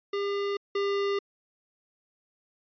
square tone pair in turn, 401.9 / 400 Hz, G4 / G4, +43 / +35 cents, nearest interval unison, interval 8 cents, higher first, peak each -28 / -26 dBFS, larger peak second, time 0.13-0.57 / 0.75-1.19 s, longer neither, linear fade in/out 5 ms, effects resampled to 11025 Hz

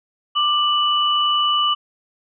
sine tone pair together, 1184 / 2963 Hz, D6 / F#7, +14 / +2 cents, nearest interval octave + major third, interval 1588 cents, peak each -18 dBFS, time 0.35-1.75 s, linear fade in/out 20 ms, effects none

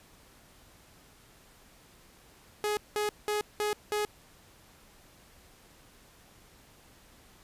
sawtooth tone bursts, 419.1 Hz, G#4, 16 cents sharp, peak -24 dBFS, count 5, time 2.64-4.05 s, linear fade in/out 0 ms, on 130 ms, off 190 ms, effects pink hiss -58 dBFS RMS until 7.43 s + resampled to 32000 Hz

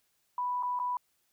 sine tone with dropouts, 987.8 Hz, B5, in tune, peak -29 dBFS, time 0.38-0.97 s, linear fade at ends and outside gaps 2 ms, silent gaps 0.627-0.632 / 0.791-0.798 s, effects white hiss -74 dBFS RMS until 1.32 s

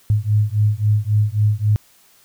sine beating tone pair, 103.83 / 107.53 Hz, G#2 / A2, 0 / -39 cents, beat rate 3.7 Hz, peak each -17 dBFS, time 0.1-1.76 s, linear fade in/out 0 ms, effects white hiss -53 dBFS RMS until 2.24 s

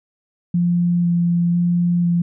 sine tone with vibrato, 173.3 Hz, F3, 13 cents flat, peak -14 dBFS, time 0.54-2.22 s, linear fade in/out 5 ms, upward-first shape square, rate 1 Hz, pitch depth 9 cents each way, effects none

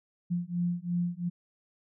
sine beating tone pair, 173.4 / 176.3 Hz, F3 / F3, -12 / +17 cents, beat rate 2.9 Hz, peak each -31 dBFS, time 0.3-1.3 s, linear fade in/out 20 ms, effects none

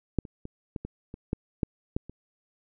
clicks, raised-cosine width 3 ms, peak -11 / -29 / -25 / -20 / -22 / -26 / -14 / -12 / -14 / -28 dBFS, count 10, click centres 0.187 / 0.252 / 0.454 / 0.762 / 0.85 / 1.141 / 1.331 / 1.632 / 1.965 / 2.096 s, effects none

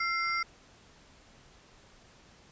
square ring-modulated tone, 1723 Hz, A6, 37 cents flat, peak -26 dBFS, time 0-0.43 s, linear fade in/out 5 ms, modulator 374 Hz, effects pink hiss -58 dBFS RMS until 2.51 s + resampled to 16000 Hz

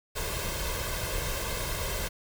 pink noise with comb filter, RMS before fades -32 dBFS, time 0.15-2.09 s, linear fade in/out 20 ms, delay 1.9 ms, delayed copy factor +0.7, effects none

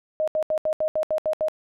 sine tone bursts, 622.3 Hz, D#5, in tune, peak -20 dBFS, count 9, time 0.2-1.484 s, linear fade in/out 0 ms, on 76 ms, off 75 ms, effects none

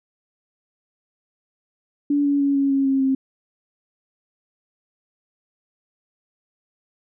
sine tone with pitch steps, 287.6 / 284 / 280.4 / 276.8 / 273.3 / 269.9 / 266.5 Hz, D4 / C#4 / C#4 / C#4 / C#4 / C#4 / C4, -36 / +42 / +20 / -2 / -24 / -46 / +32 cents, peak -16 dBFS, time 2.1-3.15 s, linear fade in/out 5 ms, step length 150 ms, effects none

